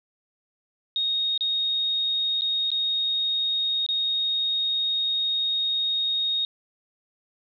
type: tone with dropouts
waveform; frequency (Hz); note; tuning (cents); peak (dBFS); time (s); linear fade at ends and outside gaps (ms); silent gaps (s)
sine; 3729; A#7; 0; -22; 0.96-6.45; 1; 1.377-1.408 / 2.41-2.419 / 2.704-2.716 / 3.864-3.888
effects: none